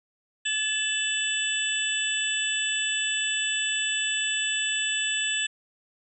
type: tone cluster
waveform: sine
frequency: 1725 / 2656 / 2994 / 3496 / 7840 Hz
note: A6 / E7 / F#7 / A7 / B8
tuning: -35 / +12 / +20 / -12 / -14 cents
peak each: -31 dBFS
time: 0.45-5.47 s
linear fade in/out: 10 ms
effects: none